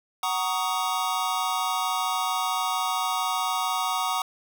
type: chord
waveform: square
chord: D# minor seventh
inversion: first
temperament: just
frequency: 746.7 / 933.4 / 1120.1 / 1244.5 Hz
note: F#5 / A#5 / C#6 / D#6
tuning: +16 / +2 / +18 / 0 cents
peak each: -31 dBFS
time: 0.23-4.22 s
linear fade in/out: 2 ms
effects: none